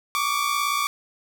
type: tone pair together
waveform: sawtooth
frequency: 1126 / 1183.8 Hz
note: C#6 / D6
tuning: +27 / +13 cents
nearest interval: minor second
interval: 86 cents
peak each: -21 dBFS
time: 0.15-0.87 s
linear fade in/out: 0 ms
effects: none